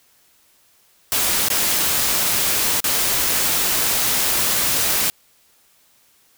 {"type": "noise with dropouts", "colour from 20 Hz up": "white", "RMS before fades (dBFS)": -19, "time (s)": [1.12, 5.1], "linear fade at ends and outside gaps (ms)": 0, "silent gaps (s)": [[1.485, 1.502], [2.803, 2.842]], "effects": ["white hiss -57 dBFS RMS until 6.37 s"]}